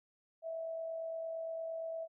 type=tone with amplitude modulation; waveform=sine; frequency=654 Hz; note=E5; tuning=14 cents flat; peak=-36 dBFS; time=0.42-2.08 s; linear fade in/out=50 ms; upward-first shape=sine; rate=48.7 Hz; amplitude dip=35%; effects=none